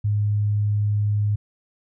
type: tone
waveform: sine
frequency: 104 Hz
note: G#2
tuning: 3 cents sharp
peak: -18 dBFS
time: 0.04-1.36 s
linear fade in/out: 10 ms
effects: none